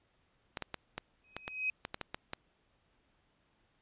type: clicks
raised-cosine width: 0.3 ms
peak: -21 dBFS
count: 11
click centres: 0.572 / 0.623 / 0.743 / 0.98 / 1.366 / 1.479 / 1.851 / 1.944 / 2.013 / 2.145 / 2.334 s
type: tone with exponential growth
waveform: sine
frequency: 2528 Hz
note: D#7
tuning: 27 cents sharp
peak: -28 dBFS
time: 1.24-1.7 s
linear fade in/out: 2 ms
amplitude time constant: 100 ms
effects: pink hiss -73 dBFS RMS until 3.81 s + resampled to 8000 Hz